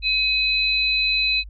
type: tone pair together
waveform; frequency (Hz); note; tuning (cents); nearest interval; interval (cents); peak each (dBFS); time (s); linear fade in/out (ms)
sine; 2539 / 4001; D#7 / B7; +34 / +22; minor sixth; 788; -20; 0.02-1.44; 50
effects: added 50 Hz sine -35 dBFS peak until 1.49 s + MP3 64 kbps